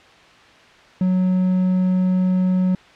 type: tone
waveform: triangle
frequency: 184.4 Hz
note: F#3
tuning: 6 cents flat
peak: -13 dBFS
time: 1.01-2.75 s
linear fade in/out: 2 ms
effects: white hiss -47 dBFS RMS until 2.95 s + low-pass 3000 Hz 12 dB/octave